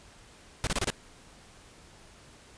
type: noise bursts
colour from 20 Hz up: pink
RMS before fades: -28 dBFS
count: 5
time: 0.64-0.902 s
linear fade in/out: 0 ms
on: 30 ms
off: 28 ms
effects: pink hiss -54 dBFS RMS until 2.57 s + resampled to 22050 Hz